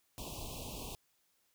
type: band-stop noise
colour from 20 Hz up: pink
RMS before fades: -44 dBFS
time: 0.18-0.95 s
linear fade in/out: 0 ms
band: 1100 to 2500 Hz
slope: 96 dB/octave
effects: white hiss -75 dBFS RMS until 1.54 s